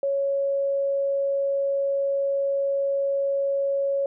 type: tone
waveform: sine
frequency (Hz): 554.4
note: C#5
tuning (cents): 0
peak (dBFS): -21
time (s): 0.03-4.06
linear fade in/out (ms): 2
effects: none